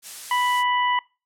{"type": "noise", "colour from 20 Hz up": "blue", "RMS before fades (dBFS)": -33, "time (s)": [0.02, 0.64], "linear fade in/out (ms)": 50}
{"type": "harmonic tone", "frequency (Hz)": 987.8, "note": "B5", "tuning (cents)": 0, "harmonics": [1, 2, 3], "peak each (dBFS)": [-20, -26, -30], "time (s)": [0.31, 0.99], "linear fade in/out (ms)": 2}
{"effects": ["noise-tail reverb RT60 0.3 s tail -23 dB re dry", "low-pass 10000 Hz 12 dB/octave"]}